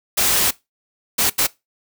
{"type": "noise bursts at uneven times", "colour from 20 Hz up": "white", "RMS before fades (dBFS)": -17, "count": 3, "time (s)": [[0.17, 0.51], [1.18, 1.3], [1.38, 1.47]], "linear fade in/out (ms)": 10, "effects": ["noise-tail reverb RT60 0.2 s tail -20 dB re dry"]}